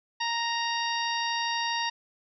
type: harmonic tone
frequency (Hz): 932.3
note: A#5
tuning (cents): 0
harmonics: 1 / 2 / 3 / 4 / 5 / 6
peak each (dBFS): -30 / -33 / -35 / -36 / -37 / -38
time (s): 0.2-1.9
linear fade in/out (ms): 10
effects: none